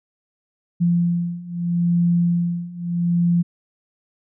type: beating tone pair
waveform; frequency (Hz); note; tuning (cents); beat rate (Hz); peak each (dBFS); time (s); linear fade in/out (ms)
sine; 172.2 / 172.98; F3 / F3; -24 / -16; 0.78; -21 / -19; 0.8-3.43; 20
effects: none